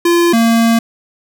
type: tone pair in turn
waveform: square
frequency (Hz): 343.6 / 229.3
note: F4 / A#3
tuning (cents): -28 / -28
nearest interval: perfect fifth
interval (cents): 700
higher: first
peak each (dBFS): -9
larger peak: neither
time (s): 0.05-0.33 / 0.33-0.79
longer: second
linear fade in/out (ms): 5
effects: none